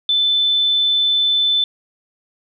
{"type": "tone", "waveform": "sine", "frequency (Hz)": 3520, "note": "A7", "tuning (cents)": 0, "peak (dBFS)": -13, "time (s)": [0.09, 1.64], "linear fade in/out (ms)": 2, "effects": []}